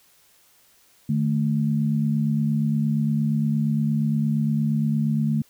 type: tone pair together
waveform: sine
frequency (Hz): 150.7 / 219.3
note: D3 / A3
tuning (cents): +45 / -6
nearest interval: tritone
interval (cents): 649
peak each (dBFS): -22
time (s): 1.09-5.42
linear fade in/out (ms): 5
effects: white hiss -58 dBFS RMS until 5.49 s